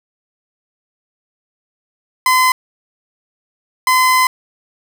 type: tone bursts at uneven times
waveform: 30% pulse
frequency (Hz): 1023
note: C6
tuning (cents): -39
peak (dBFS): -7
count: 2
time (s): 2.26-2.52 / 3.87-4.27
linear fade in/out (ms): 2
effects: none